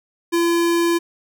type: tone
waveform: square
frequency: 340 Hz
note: F4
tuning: 46 cents flat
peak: -16 dBFS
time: 0.32-0.99 s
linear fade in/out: 20 ms
effects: none